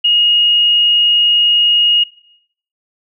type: tone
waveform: sine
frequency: 2870 Hz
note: F7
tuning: 47 cents sharp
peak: -8 dBFS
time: 0.04-2.04 s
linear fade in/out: 10 ms
effects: noise-tail reverb RT60 0.7 s tail -19 dB re dry